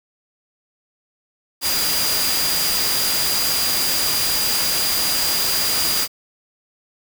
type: tone in noise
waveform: sine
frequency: 4831 Hz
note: D8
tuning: 48 cents sharp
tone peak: -22 dBFS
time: 1.61-6.08 s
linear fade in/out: 50 ms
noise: white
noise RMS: -21 dBFS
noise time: 1.61-6.08 s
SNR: -4 dB
effects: none